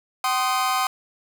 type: chord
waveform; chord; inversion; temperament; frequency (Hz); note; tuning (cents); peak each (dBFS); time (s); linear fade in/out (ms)
40% pulse; C minor; second; equal with one note detuned; 764.3 / 1046.5 / 1244.5; G5 / C6 / Eb6; -44 / 0 / 0; -24; 0.24-0.87; 2
effects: none